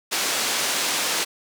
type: band-pass noise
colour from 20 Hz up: white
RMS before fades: -24 dBFS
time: 0.11-1.25 s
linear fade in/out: 20 ms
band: 250 to 7000 Hz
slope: 12 dB/octave
effects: none